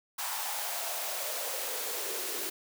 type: noise with high-pass filter sweep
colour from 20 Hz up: white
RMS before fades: -35 dBFS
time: 0.18-2.5 s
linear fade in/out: 10 ms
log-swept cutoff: 910 to 360 Hz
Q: 4.2
effects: none